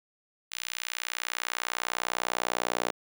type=tone with high-pass filter sweep; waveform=sawtooth; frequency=60 Hz; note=B1; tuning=49 cents flat; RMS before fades=-33 dBFS; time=0.51-2.91 s; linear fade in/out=10 ms; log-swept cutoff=2700 to 520 Hz; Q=0.97; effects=none